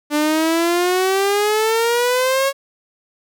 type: exponential sweep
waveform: sawtooth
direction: up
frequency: 293.7 to 554.4 Hz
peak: -11 dBFS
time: 0.1-2.53 s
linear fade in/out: 50 ms
effects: none